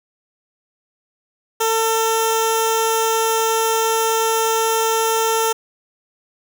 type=tone with notch filter; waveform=10% pulse; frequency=448.6 Hz; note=A4; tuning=34 cents sharp; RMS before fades=-18 dBFS; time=1.6-5.53 s; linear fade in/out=10 ms; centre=2100 Hz; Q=0.91; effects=none